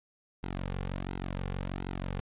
sawtooth tone with flanger, 46.25 Hz, F#1, in tune, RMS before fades -36 dBFS, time 0.43-2.2 s, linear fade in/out 0 ms, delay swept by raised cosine 1.7 to 3.2 ms, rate 1.4 Hz, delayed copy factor -0.7, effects resampled to 8000 Hz

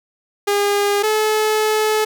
sawtooth tone pair in turn, 406.7 / 430.9 Hz, G#4 / A4, -36 / -36 cents, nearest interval minor second, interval 100 cents, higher second, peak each -11 dBFS, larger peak neither, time 0.47-1.03 / 1.03-2.05 s, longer second, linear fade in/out 10 ms, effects none

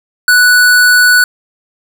square tone, 1480 Hz, F#6, in tune, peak -5 dBFS, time 0.28-1.24 s, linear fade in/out 2 ms, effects none

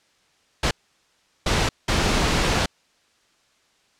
pink noise bursts at uneven times, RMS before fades -20 dBFS, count 3, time 0.63-0.71 / 1.46-1.69 / 1.88-2.66 s, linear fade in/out 5 ms, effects white hiss -62 dBFS RMS until 3.99 s + low-pass 6000 Hz 12 dB/octave

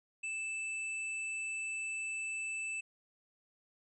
square tone, 2637 Hz, E7, in tune, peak -37 dBFS, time 0.23-2.81 s, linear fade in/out 10 ms, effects resampled to 24000 Hz

